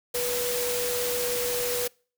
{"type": "tone in noise", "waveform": "sine", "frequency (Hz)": 488.6, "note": "B4", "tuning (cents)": -19, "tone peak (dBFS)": -28, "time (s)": [0.14, 1.88], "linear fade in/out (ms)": 10, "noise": "white", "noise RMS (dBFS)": -30, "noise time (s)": [0.14, 1.88], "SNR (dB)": -1, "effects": ["noise-tail reverb RT60 0.4 s tail -26 dB re dry"]}